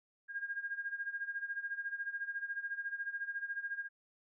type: tone with tremolo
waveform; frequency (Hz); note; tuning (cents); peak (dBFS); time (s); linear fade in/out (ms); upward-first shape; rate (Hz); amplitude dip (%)
sine; 1620; G#6; -43; -34; 0.28-3.89; 50; sine; 14; 80
effects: none